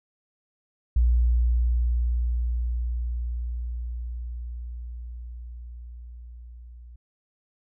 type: tone with level ramp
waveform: sine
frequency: 59.6 Hz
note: A#1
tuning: 39 cents sharp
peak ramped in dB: -16 to -42 dBFS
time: 0.96-6.96 s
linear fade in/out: 5 ms
effects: none